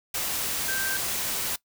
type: tone in noise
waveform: sine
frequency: 1568 Hz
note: G6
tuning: in tune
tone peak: -29 dBFS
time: 0.68-0.97 s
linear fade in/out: 5 ms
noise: white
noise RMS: -29 dBFS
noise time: 0.14-1.56 s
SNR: -3 dB
effects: noise-tail reverb RT60 0.1 s tail -20 dB re dry